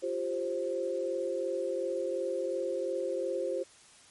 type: chord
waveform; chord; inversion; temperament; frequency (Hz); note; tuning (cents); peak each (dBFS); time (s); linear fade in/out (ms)
sine; F suspended second; none; equal with one note detuned; 349.2 / 392 / 528.7; F4 / G4 / C5; 0 / 0 / +18; -36 / -36 / -32; 0.02-3.64; 20
effects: white hiss -57 dBFS RMS until 4.1 s + MP3 48 kbps